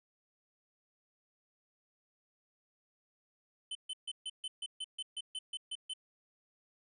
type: tone bursts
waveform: square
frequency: 3050 Hz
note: G7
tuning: 48 cents flat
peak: -38 dBFS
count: 13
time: 3.71-5.936 s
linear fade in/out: 5 ms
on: 42 ms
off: 140 ms
effects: resampled to 24000 Hz